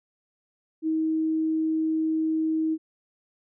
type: tone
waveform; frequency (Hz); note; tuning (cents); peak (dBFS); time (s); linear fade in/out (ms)
sine; 317.5; D#4; +35; -22; 0.82-2.78; 50
effects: none